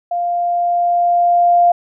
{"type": "tone with level ramp", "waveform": "sine", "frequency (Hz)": 698.5, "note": "F5", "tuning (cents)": 0, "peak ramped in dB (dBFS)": [-16, -7], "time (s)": [0.11, 1.72], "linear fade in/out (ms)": 5, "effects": []}